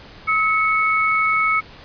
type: tone pair together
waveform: sine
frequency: 1284.2 / 2212 Hz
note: E6 / C#7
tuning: -46 / -4 cents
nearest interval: major sixth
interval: 942 cents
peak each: -18 dBFS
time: 0.27-1.61 s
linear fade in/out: 20 ms
effects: pink hiss -42 dBFS RMS until 1.84 s + resampled to 11025 Hz